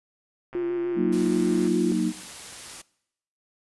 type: click train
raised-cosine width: 0.5 ms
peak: -28 dBFS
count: 151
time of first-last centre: 0.53-1.675 s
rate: 131 Hz
type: tone with vibrato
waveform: sine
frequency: 349.2 Hz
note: F4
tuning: in tune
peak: -24 dBFS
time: 0.55-1.92 s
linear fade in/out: 0 ms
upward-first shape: square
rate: 6.7 Hz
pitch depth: 21 cents each way
type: chord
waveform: sine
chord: D# minor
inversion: first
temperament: equal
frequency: 185 / 233.1 / 311.1 Hz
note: F#3 / A#3 / D#4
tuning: 0 / 0 / 0 cents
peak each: -26 dBFS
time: 0.95-2.13 s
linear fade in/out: 50 ms
type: noise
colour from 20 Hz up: white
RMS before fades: -40 dBFS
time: 1.12-2.82 s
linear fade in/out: 10 ms
effects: noise-tail reverb RT60 0.8 s tail -22 dB re dry + resampled to 24000 Hz

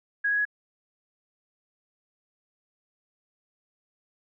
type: tone with pitch steps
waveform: sine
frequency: 1654 / 1665.5 / 1677.1 Hz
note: G#6 / G#6 / G#6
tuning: -8 / +4 / +16 cents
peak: -22 dBFS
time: 0.24-0.453 s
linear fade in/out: 10 ms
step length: 71 ms
effects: none

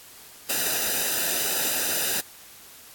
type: noise with comb filter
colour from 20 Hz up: white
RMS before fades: -25 dBFS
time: 0.49-2.21 s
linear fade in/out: 10 ms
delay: 0.91 ms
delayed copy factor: -0.75
effects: white hiss -47 dBFS RMS until 2.94 s + AAC 64 kbps

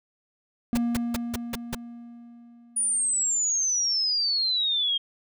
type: tone with exponential decay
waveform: triangle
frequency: 236.4 Hz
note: A#3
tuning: 24 cents sharp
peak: -19 dBFS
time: 0.73-3.45 s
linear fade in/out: 0 ms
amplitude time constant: 590 ms
type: noise bursts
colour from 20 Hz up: pink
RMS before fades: -29 dBFS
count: 6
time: 0.75-1.75 s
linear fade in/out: 5 ms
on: 25 ms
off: 170 ms
type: exponential sweep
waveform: sine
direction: down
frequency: 9700 to 3200 Hz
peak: -22 dBFS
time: 2.76-4.98 s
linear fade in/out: 10 ms
effects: none

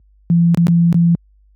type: tone with dropouts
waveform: sine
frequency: 170 Hz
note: F3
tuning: 46 cents flat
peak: -8 dBFS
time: 0.3-1.15 s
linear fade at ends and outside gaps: 0 ms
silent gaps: 0.546-0.574 / 0.669-0.682 / 0.927-0.944 s
effects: added 50 Hz sine -36 dBFS peak until 1.55 s + high-pass 100 Hz 12 dB/octave

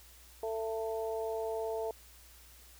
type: harmonic tone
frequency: 222.7 Hz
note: A3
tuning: 21 cents sharp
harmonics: 2 / 3 / 4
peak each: -35 / -38 / -43 dBFS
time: 0.43-1.91 s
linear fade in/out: 2 ms
effects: added 60 Hz sine -58 dBFS peak until 2.79 s + white hiss -58 dBFS RMS until 2.79 s

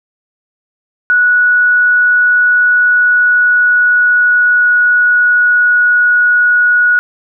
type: tone with pitch glide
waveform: sine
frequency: 1468 to 1458.7 Hz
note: F#6 to F#6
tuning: -14 to -25 cents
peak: -6 dBFS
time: 1.1-6.99 s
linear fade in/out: 0 ms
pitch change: -11 cents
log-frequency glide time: 2.8-6.09 s
effects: none

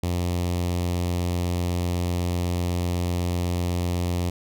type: tone with notch filter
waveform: sawtooth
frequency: 88 Hz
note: F2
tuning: 14 cents sharp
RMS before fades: -25 dBFS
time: 0.03-4.3 s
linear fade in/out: 5 ms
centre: 1500 Hz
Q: 1.2
effects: none

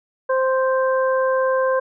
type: harmonic tone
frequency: 523 Hz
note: C5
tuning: 1 cent flat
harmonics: 1 / 2 / 3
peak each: -17 / -23 / -27 dBFS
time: 0.29-1.8 s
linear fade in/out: 10 ms
effects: none

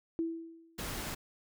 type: tone with exponential decay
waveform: sine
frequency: 329.6 Hz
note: E4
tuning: in tune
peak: -28 dBFS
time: 0.19-0.84 s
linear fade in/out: 0 ms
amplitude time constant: 140 ms
type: noise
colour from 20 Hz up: pink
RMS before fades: -39 dBFS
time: 0.78-1.15 s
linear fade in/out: 10 ms
effects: none

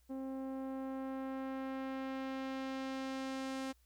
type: tone with low-pass filter sweep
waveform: sawtooth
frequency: 265.7 Hz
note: C4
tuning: 27 cents sharp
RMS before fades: -41 dBFS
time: 0.09-3.73 s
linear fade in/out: 20 ms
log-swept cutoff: 580 to 9500 Hz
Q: 0.71
effects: added 60 Hz sine -67 dBFS peak until 3.85 s + white hiss -75 dBFS RMS until 3.85 s

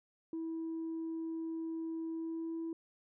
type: tone with pitch glide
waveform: sine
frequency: 326 to 328.8 Hz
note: E4 to E4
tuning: -19 to -4 cents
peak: -35 dBFS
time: 0.33-2.73 s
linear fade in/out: 2 ms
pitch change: +15 cents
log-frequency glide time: 2.11-2.57 s
effects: tanh soft clip ceiling -34 dBFS

